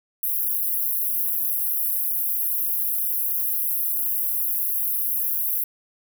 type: high-pass noise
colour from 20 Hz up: pink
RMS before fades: -24 dBFS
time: 0.23-5.64 s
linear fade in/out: 2 ms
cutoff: 11000 Hz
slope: 96 dB/octave
effects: none